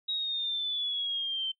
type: exponential sweep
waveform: sine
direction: down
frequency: 3814 to 3095 Hz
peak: -29 dBFS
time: 0.08-1.52 s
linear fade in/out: 10 ms
effects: noise-tail reverb RT60 0.1 s tail -22 dB re dry